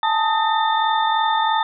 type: tone cluster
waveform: sine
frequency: 846 / 889 / 1253 / 1810 / 3587 Hz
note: G#5 / A5 / D#6 / A6 / A7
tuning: +32 / +18 / +12 / +48 / +33 cents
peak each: -25 / -18 / -24 / -27 / -27 dBFS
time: 0.03-1.63 s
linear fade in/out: 2 ms
effects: none